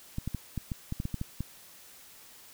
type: clicks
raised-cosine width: 5 ms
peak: -20 dBFS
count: 11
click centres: 0.184 / 0.276 / 0.347 / 0.577 / 0.718 / 0.924 / 1.001 / 1.054 / 1.143 / 1.214 / 1.406 s
effects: white hiss -53 dBFS RMS until 2.53 s